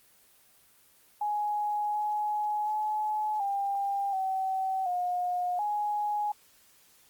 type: tone with pitch steps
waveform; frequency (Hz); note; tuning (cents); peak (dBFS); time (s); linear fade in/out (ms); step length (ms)
sine; 835 / 841 / 852 / 797 / 763 / 717 / 834; G#5 / G#5 / G#5 / G5 / G5 / F5 / G#5; +9 / +22 / +44 / +28 / -47 / +45 / +7; -27; 1.21-6.32; 5; 730
effects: white hiss -61 dBFS RMS until 7.09 s + Opus 24 kbps